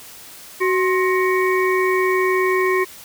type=harmonic tone with a mistuned harmonic; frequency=373.4 Hz; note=F#4; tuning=16 cents sharp; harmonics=1 / 3 / 5 / 6; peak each=-17 / -22 / -24 / -25 dBFS; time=0.6-2.85 s; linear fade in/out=20 ms; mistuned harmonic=3; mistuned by=-87 cents; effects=white hiss -40 dBFS RMS until 3.04 s